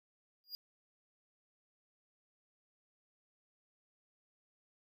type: tone with exponential growth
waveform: square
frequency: 4839 Hz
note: D#8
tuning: 49 cents flat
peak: -38 dBFS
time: 0.44-0.55 s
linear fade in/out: 0 ms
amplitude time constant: 23 ms
effects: none